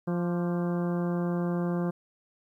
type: harmonic tone with a mistuned harmonic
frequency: 174.61 Hz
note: F3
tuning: in tune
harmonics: 1 / 2 / 3 / 4 / 5 / 6 / 7 / 8 / 9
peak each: -27 / -33 / -37 / -42 / -46 / -45 / -46 / -50 / -50 dBFS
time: 0.07-1.91 s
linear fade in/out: 10 ms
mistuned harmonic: 7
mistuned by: -56 cents
effects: 11-bit